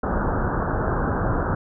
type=low-pass noise; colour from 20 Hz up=pink; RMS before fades=-23 dBFS; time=0.03-1.55 s; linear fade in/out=5 ms; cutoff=1600 Hz; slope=96 dB/octave; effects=none